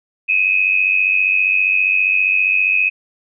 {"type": "tone pair together", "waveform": "sine", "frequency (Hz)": [2473, 2568], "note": ["D#7", "E7"], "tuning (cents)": [-11, -46], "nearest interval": "minor second", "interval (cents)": 65, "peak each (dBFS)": [-17, -14], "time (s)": [0.28, 2.9], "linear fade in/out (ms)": 20, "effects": []}